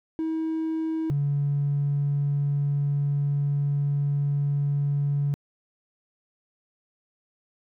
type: tone pair in turn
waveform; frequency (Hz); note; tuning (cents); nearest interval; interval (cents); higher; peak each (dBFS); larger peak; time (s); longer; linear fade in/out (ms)
triangle; 320.5 / 142.77; E4 / D3; -49 / -49; octave + major second; 1400; first; -22 / -18; second; 0.19-1.1 / 1.1-5.34; second; 0
effects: tanh soft clip ceiling -19 dBFS